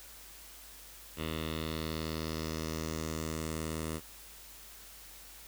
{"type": "tone with low-pass filter sweep", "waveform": "10% pulse", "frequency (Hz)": 79.4, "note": "D#2", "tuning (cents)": 36, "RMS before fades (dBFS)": -37, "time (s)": [1.16, 4.01], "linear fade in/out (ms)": 50, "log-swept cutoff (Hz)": [3200, 10000], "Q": 3.2, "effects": ["added 50 Hz sine -58 dBFS peak until 5.47 s", "white hiss -52 dBFS RMS until 5.47 s"]}